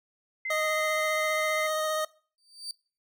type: tone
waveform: sine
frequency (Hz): 2072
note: C7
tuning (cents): -17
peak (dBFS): -30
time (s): 0.45-1.67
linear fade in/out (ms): 5
type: tone with vibrato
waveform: 25% pulse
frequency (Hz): 622.3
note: D#5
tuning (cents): 0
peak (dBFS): -23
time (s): 0.5-2.05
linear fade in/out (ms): 5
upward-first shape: triangle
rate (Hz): 15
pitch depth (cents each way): 13
type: tone with exponential growth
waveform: 35% pulse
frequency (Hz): 4635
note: D8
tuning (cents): -24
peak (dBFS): -30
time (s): 2.38-2.71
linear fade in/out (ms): 1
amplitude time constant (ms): 71
effects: noise-tail reverb RT60 0.4 s tail -22 dB re dry